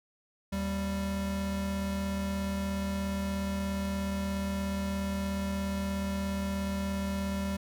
square tone pair together, 77.7 / 196.2 Hz, D#2 / G3, -2 / +2 cents, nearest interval octave + major third, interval 1604 cents, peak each -37 / -32 dBFS, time 0.52-7.57 s, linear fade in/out 10 ms, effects none

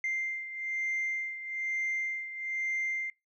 sine beating tone pair, 2093 / 2094.1 Hz, C7 / C7, 0 / +1 cents, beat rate 1.1 Hz, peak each -31 / -36 dBFS, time 0.04-3.1 s, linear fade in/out 2 ms, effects noise-tail reverb RT60 0.2 s tail -23 dB re dry + tanh soft clip ceiling -26 dBFS

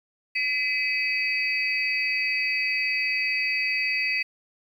sine tone cluster, 2021 / 2314 / 2553 / 4602 Hz, B6 / D7 / D#7 / D8, +39 / -26 / +44 / -36 cents, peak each -28 / -34 / -25 / -33 dBFS, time 0.35-4.23 s, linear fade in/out 10 ms, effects 9-bit

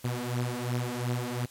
sawtooth beating tone pair, 121.1 / 123.9 Hz, B2 / B2, -34 / +6 cents, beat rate 2.8 Hz, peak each -28 dBFS, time 0.04-1.46 s, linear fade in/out 10 ms, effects white hiss -54 dBFS RMS until 1.5 s + MP3 64 kbps

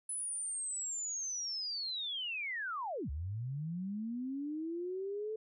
sine linear two-way sweep, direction down then up, 10170 to 65.7 to 441.5 Hz, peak -36 dBFS, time 0.09-5.36 s, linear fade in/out 5 ms, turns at 3.1 s, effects none

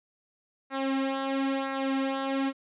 sawtooth tone with flanger, 270 Hz, C#4, 45 cents flat, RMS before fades -29 dBFS, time 0.7-2.53 s, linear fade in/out 50 ms, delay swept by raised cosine 0.3 to 3.3 ms, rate 1 Hz, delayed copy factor -0.7, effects resampled to 8000 Hz

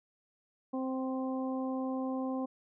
harmonic tone with a mistuned harmonic, 261.6 Hz, C4, in tune, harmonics 1 / 2 / 3 / 4, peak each -33 / -39 / -43 / -45 dBFS, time 0.73-2.46 s, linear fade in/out 10 ms, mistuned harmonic 3, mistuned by -15 cents, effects none

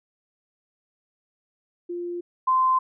sine tone pair in turn, 349.2 / 1036.2 Hz, F4 / C6, 0 / -17 cents, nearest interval octave + perfect fifth, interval 1883 cents, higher second, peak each -28 / -17 dBFS, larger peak second, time 1.89-2.21 / 2.47-2.79 s, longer neither, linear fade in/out 10 ms, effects none

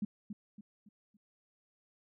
sine tone with echo, 207.7 Hz, G#3, in tune, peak -31 dBFS, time 0.02-0.05 s, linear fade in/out 5 ms, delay 280 ms, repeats 4, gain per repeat -8 dB, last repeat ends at 1.17 s, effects none

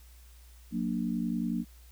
sine chord, Gb augmented, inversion none, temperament equal with one note detuned, 182.66 / 233.1 / 293.7 Hz, Gb3 / Bb3 / D4, -22 / 0 / 0 cents, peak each -33 / -31 / -36 dBFS, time 0.71-1.65 s, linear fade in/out 50 ms, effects added 60 Hz sine -51 dBFS peak until 1.91 s + white hiss -61 dBFS RMS until 1.91 s

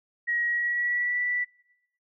sine tone with pitch glide, 1900 to 1964.7 Hz, A#6 to B6, +33 to -10 cents, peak -24 dBFS, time 0.27-1.45 s, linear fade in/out 20 ms, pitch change +57 cents, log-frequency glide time 0.46-1.2 s, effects noise-tail reverb RT60 0.9 s tail -21 dB re dry

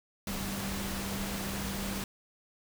sine tone in noise, 196.7 Hz, G3, 6 cents sharp, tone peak -37 dBFS, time 0.27-2.04 s, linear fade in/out 2 ms, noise pink, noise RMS -37 dBFS, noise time 0.27-2.04 s, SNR -3 dB, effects none

